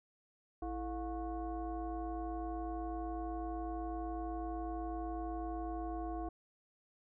sine tone with frequency modulation, 330 Hz, E4, 2 cents sharp, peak -37 dBFS, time 0.62-6.29 s, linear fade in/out 5 ms, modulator 384 Hz, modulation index 1.3, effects none

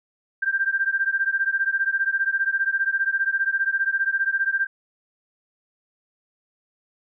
sine beating tone pair, 1575 / 1590 Hz, G6 / G6, +8 / +24 cents, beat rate 15 Hz, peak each -23 dBFS, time 0.42-4.67 s, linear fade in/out 10 ms, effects none

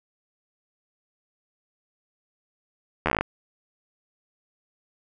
slowing click train, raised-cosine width 0.5 ms, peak -7 dBFS, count 10, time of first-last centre 3.06-3.21 s, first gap 12 ms, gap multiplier 1.08, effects none

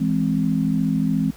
sine chord, E augmented, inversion none, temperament equal, 164.81 / 207.7 / 261.6 Hz, E3 / G#3 / B#3, 0 / 0 / 0 cents, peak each -22 dBFS, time 0-1.31 s, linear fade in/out 10 ms, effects added 60 Hz sine -44 dBFS peak until 1.36 s + pink hiss -47 dBFS RMS until 1.36 s

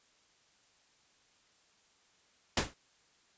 pink noise with exponential decay, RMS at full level -23 dBFS, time 2.57-2.74 s, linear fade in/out 5 ms, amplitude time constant 36 ms, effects white hiss -68 dBFS RMS until 3.37 s + resampled to 16000 Hz

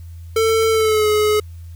square tone with pitch glide, 446.3 to 423.9 Hz, A4 to G#4, +25 to +35 cents, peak -14 dBFS, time 0.36-1.4 s, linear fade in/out 5 ms, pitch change -90 cents, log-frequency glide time 0.7-1.08 s, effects added 84 Hz sine -32 dBFS peak until 1.75 s + white hiss -56 dBFS RMS until 1.75 s

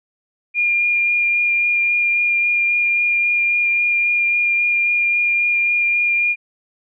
sine tone with vibrato, 2410 Hz, D7, 44 cents sharp, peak -14 dBFS, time 0.54-6.36 s, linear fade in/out 50 ms, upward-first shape sine, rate 3.7 Hz, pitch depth 10 cents each way, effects none

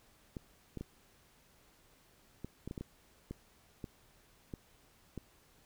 clicks, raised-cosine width 3 ms, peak -28 dBFS, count 12, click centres 0.368 / 0.773 / 0.81 / 2.446 / 2.676 / 2.711 / 2.778 / 2.81 / 3.31 / 3.842 / 4.538 / 5.177 s, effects pink hiss -66 dBFS RMS until 5.65 s

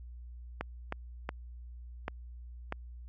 clicks, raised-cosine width 0.5 ms, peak -19 dBFS, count 5, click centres 0.61 / 0.924 / 1.291 / 2.081 / 2.724 s, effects added 60 Hz sine -44 dBFS peak until 3.08 s

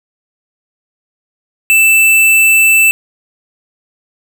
square tone, 2650 Hz, E7, 9 cents sharp, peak -6 dBFS, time 1.7-2.91 s, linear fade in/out 0 ms, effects 8-bit

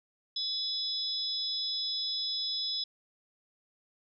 sine tone cluster, 3450 / 3909 / 5100 Hz, A7 / B7 / D#8, -35 / -19 / +42 cents, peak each -35 / -37 / -34 dBFS, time 0.36-2.84 s, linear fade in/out 5 ms, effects none

